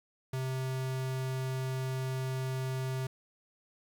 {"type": "tone", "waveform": "square", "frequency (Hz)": 130.81, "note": "C3", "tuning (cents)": 0, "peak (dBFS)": -33, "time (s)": [0.33, 3.07], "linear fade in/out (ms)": 5, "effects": ["10-bit"]}